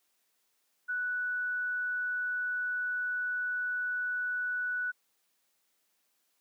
sine tone, 1480 Hz, F#6, in tune, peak -30 dBFS, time 0.88-4.92 s, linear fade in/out 20 ms, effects white hiss -75 dBFS RMS until 6.4 s + high-pass 200 Hz 12 dB/octave

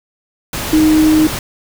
sine tone in noise, 311.1 Hz, D#4, in tune, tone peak -7 dBFS, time 0.73-1.27 s, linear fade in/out 2 ms, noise pink, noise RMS -21 dBFS, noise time 0.53-1.39 s, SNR +11 dB, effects none

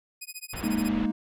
10% pulse tone with tremolo, 2496 Hz, D#7, 5 cents sharp, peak -26 dBFS, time 0.21-0.89 s, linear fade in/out 10 ms, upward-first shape sine, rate 14 Hz, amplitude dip 100%
pink low-pass noise, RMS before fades -37 dBFS, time 0.53-1.06 s, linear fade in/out 5 ms, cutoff 3200 Hz, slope 24 dB/octave
triangle chord, Ab suspended second, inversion none, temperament just, 207.7 / 233.6 / 311.5 Hz, Ab3 / Bb3 / Eb4, 0 / +4 / +2 cents, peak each -26 / -26 / -28 dBFS, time 0.63-1.12 s, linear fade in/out 10 ms
effects none

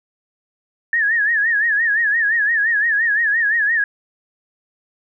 sine tone with vibrato, 1760 Hz, A6, in tune, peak -14 dBFS, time 0.93-3.84 s, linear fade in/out 2 ms, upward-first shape sine, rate 5.8 Hz, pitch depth 120 cents each way, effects none

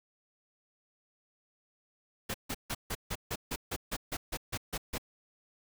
pink noise bursts, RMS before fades -35 dBFS, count 14, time 2.29-4.982 s, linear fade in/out 10 ms, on 53 ms, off 150 ms, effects none

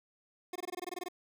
25% pulse tone bursts, 360.1 Hz, F#4, 47 cents flat, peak -33 dBFS, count 12, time 0.53-1.085 s, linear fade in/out 5 ms, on 27 ms, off 21 ms, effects none

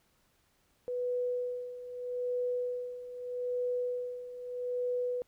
sine tone with tremolo, 493.9 Hz, B4, in tune, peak -29 dBFS, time 0.88-5.22 s, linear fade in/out 0 ms, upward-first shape sine, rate 0.8 Hz, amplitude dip 75%, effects pink hiss -71 dBFS RMS until 5.27 s

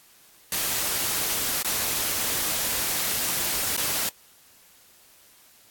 white noise with dropouts, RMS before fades -26 dBFS, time 0.52-4.09 s, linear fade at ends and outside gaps 2 ms, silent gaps 1.624-1.646 / 3.766-3.776 s, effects white hiss -55 dBFS RMS until 5.7 s + AAC 64 kbps

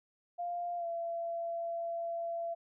sine tone with pitch glide, 698.5 to 676.3 Hz, F5 to E5, 0 to +44 cents, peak -34 dBFS, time 0.38-2.55 s, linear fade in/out 20 ms, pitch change -56 cents, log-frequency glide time 0.77-0.86 s, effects none

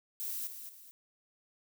violet noise with echo, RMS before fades -38 dBFS, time 0.2-0.47 s, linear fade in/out 0 ms, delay 220 ms, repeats 2, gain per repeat -8 dB, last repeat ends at 0.91 s, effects none

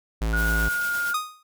square tone, 55 Hz, A1, in tune, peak -23 dBFS, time 0.21-0.69 s, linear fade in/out 10 ms
sine tone with pitch glide, 1447 to 1417.2 Hz, F#6 to F6, -39 to +25 cents, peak -23 dBFS, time 0.33-1.14 s, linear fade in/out 5 ms, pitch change -36 cents, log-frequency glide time 0.54-0.99 s
white noise with tremolo, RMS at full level -35 dBFS, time 0.35-1.15 s, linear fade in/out 50 ms, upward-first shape sine, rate 8.5 Hz, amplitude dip 30%
45% pulse tone with exponential decay, 1242 Hz, D#6, 3 cents flat, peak -20 dBFS, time 1.14-1.43 s, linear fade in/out 5 ms, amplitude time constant 63 ms
effects none

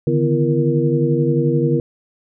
sine tone cluster, 143.8 / 155.2 / 250.8 / 339.2 / 468.2 Hz, D3 / D#3 / B3 / E4 / A#4, -36 / -4 / +27 / +50 / +8 cents, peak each -18 / -22 / -22 / -20 / -20 dBFS, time 0.07-1.8 s, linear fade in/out 2 ms, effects none

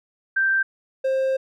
sine / triangle tone pair in turn, 1568 / 529.9 Hz, G6 / C5, 0 / +22 cents, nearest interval octave + perfect fifth, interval 1878 cents, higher first, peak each -17 dBFS, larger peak neither, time 0.36-0.63 / 1.04-1.37 s, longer second, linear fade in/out 10 ms, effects none

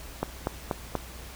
click train, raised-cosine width 1 ms, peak -12 dBFS, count 4, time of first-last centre 0.23-0.953 s, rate 4.15 Hz, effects added 60 Hz sine -44 dBFS peak until 1.35 s + pink hiss -45 dBFS RMS until 1.35 s

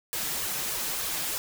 white noise with flanger, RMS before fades -31 dBFS, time 0.13-1.38 s, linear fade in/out 0 ms, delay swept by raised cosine 1.7 to 6.7 ms, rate 3.3 Hz, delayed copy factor +0.85, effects none

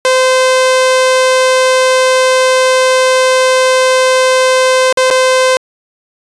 sawtooth tone with dropouts, 516 Hz, C5, 24 cents flat, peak -3 dBFS, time 0.05-5.57 s, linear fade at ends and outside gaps 1 ms, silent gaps 4.926-4.973 / 5.103-5.109 s, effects resampled to 22050 Hz

